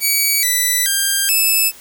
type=tone with pitch steps; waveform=5% pulse; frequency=2270 / 1980 / 1596 / 2611 Hz; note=C#7 / B6 / G6 / E7; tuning=+41 / +4 / +31 / -17 cents; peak=-4 dBFS; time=0-1.72 s; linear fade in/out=50 ms; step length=430 ms; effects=white hiss -41 dBFS RMS until 1.8 s